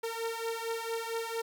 sawtooth beating tone pair, 454.7 / 459.1 Hz, A#4 / A#4, -43 / -26 cents, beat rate 4.4 Hz, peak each -32 / -33 dBFS, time 0.03-1.42 s, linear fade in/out 10 ms, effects none

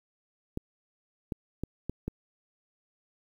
clicks, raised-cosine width 3 ms, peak -19 dBFS, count 5, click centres 0.574 / 1.322 / 1.636 / 1.896 / 2.08 s, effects 9-bit

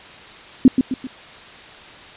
sine tone with echo, 259.1 Hz, C4, 17 cents flat, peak -4 dBFS, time 0.65-0.68 s, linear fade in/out 2 ms, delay 130 ms, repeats 3, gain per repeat -7 dB, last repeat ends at 1.07 s, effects white hiss -40 dBFS RMS until 2.16 s + resampled to 8000 Hz

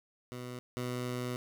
15% pulse tone pair in turn, 124.1 / 124.1 Hz, B2 / B2, +9 / +9 cents, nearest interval unison, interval 0 cents, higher neither, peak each -34 / -28 dBFS, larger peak second, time 0.32-0.59 / 0.77-1.36 s, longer second, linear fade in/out 0 ms, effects none

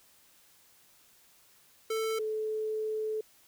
square / sine tone pair in turn, 442.8 / 433.7 Hz, A4 / A4, +11 / -25 cents, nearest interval unison, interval 36 cents, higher first, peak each -30 / -30 dBFS, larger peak neither, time 1.9-2.19 / 2.19-3.21 s, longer second, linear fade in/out 5 ms, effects white hiss -62 dBFS RMS until 3.47 s

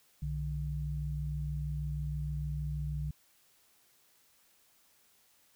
sine tone pair together, 62.6 / 148.9 Hz, B1 / D3, +24 / +24 cents, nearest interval octave + minor third, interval 1500 cents, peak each -36 / -35 dBFS, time 0.22-3.11 s, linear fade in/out 5 ms, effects white hiss -67 dBFS RMS until 5.55 s

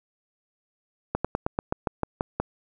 slowing click train, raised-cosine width 1 ms, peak -10 dBFS, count 10, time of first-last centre 1.15-2.4 s, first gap 96 ms, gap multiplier 1.09, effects none

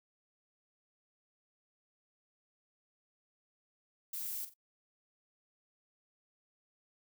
violet noise with echo, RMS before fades -40 dBFS, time 4.13-4.45 s, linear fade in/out 5 ms, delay 45 ms, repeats 2, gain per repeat -11 dB, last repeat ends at 4.54 s, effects noise-tail reverb RT60 0.1 s tail -24 dB re dry

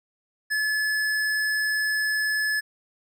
sine tone with tanh clipping, 1719 Hz, A6, 41 cents flat, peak -24 dBFS, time 0.5-2.61 s, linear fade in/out 20 ms, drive 18 dB, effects none

